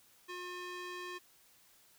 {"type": "tone with band-pass filter", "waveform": "square", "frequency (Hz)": 358.7, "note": "F4", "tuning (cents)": 46, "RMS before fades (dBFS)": -44, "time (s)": [0.28, 1.19], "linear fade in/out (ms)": 20, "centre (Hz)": 2100, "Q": 0.69, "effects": ["white hiss -65 dBFS RMS until 1.98 s"]}